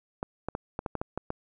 clicks, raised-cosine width 1 ms, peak -17 dBFS, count 9, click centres 0.229 / 0.486 / 0.551 / 0.791 / 0.862 / 0.953 / 1.015 / 1.176 / 1.304 s, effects none

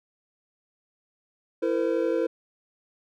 triangle tone cluster, 333.3 / 459.4 / 511 Hz, E4 / A#4 / C5, +19 / -25 / -41 cents, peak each -25 dBFS, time 1.62-2.27 s, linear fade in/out 10 ms, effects none

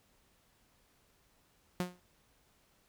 sawtooth tone with exponential decay, 179.4 Hz, F3, 47 cents sharp, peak -25 dBFS, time 1.8-2 s, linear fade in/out 0 ms, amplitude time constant 42 ms, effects pink hiss -70 dBFS RMS until 2.88 s

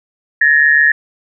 sine tone pair together, 1710 / 1856.8 Hz, A6 / A#6, -50 / -7 cents, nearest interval minor second, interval 143 cents, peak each -10 dBFS, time 0.41-0.92 s, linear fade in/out 5 ms, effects none

